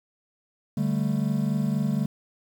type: chord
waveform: triangle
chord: D suspended fourth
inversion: none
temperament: equal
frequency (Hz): 146.83 / 196 / 220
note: D3 / G3 / A3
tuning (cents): 0 / 0 / 0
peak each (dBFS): -25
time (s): 0.77-2.06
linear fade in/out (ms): 5
effects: 8-bit